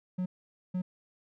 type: tone bursts at uneven times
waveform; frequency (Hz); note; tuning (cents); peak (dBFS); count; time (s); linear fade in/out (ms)
triangle; 182.6; F#3; -23; -27; 2; 0.18-0.26 / 0.74-0.82; 10
effects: none